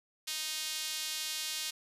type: tone with high-pass filter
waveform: sawtooth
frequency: 311.1 Hz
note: D#4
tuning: in tune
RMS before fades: -37 dBFS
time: 0.27-1.71 s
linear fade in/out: 10 ms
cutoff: 3700 Hz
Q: 1.2
effects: resampled to 32000 Hz